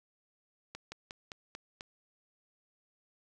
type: slowing click train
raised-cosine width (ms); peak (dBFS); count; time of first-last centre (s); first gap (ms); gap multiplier
0.2; -25; 6; 0.75-1.809; 170; 1.11
effects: none